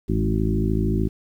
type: harmonic tone with a mistuned harmonic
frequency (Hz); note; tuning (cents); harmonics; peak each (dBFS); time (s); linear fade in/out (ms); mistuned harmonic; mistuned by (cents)
53.4; G#1; +49; 1 / 2 / 3 / 4 / 5 / 6 / 7; -24 / -25 / -27 / -26 / -31 / -28 / -29; 0.08-1.09; 20; 3; +33
effects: 9-bit